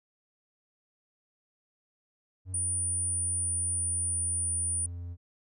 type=tone with pitch glide; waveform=triangle; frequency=92.5 to 86.81 Hz; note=F#2 to F2; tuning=0 to -10 cents; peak=-34 dBFS; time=2.45-5.17 s; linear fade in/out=50 ms; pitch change=-110 cents; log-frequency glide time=2.59-4.75 s
type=tone; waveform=sine; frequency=9397 Hz; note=D9; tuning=in tune; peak=-28 dBFS; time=2.54-4.86 s; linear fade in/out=2 ms
effects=none